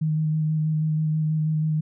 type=tone with vibrato; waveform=sine; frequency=155.56 Hz; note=D#3; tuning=in tune; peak=-20 dBFS; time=0.01-1.81 s; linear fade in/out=10 ms; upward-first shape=square; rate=6.2 Hz; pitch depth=13 cents each way; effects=none